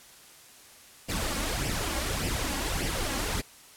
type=noise with flanger; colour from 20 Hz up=pink; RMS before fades=-30 dBFS; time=1.08-3.42 s; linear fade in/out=20 ms; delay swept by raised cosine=0.37 to 3.67 ms; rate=1.7 Hz; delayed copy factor=+0.6; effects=white hiss -52 dBFS RMS until 3.76 s + low-pass 12000 Hz 12 dB/octave